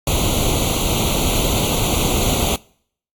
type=noise with comb filter; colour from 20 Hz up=pink; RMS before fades=-18 dBFS; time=0.07-2.56 s; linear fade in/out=2 ms; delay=0.29 ms; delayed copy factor=+1; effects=noise-tail reverb RT60 0.6 s tail -24 dB re dry + AAC 64 kbps